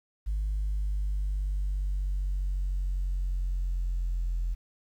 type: exponential sweep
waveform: sine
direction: down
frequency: 51.5 to 42.77 Hz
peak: -25 dBFS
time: 0.26-4.55 s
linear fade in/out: 20 ms
effects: tanh soft clip ceiling -24 dBFS + 10-bit